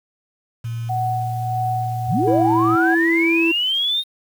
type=tone; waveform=sine; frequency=116.1 Hz; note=A#2; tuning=7 cents flat; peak=-23 dBFS; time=0.64-2.76 s; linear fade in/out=10 ms
type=tone with tremolo; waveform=sine; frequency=745 Hz; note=F#5; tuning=12 cents sharp; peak=-19 dBFS; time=0.89-2.95 s; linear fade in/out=10 ms; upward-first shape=sine; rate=1.6 Hz; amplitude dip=50%
type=linear sweep; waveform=sine; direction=up; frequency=59.2 to 3729 Hz; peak=-17 dBFS; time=2.07-4.04 s; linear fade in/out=50 ms
type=tone with pitch glide; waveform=triangle; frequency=329.6 to 331.7 Hz; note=E4 to E4; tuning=0 to +11 cents; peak=-14 dBFS; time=2.27-3.52 s; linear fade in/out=10 ms; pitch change=+11 cents; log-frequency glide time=2.41-2.6 s
effects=tanh soft clip ceiling -2 dBFS + 7-bit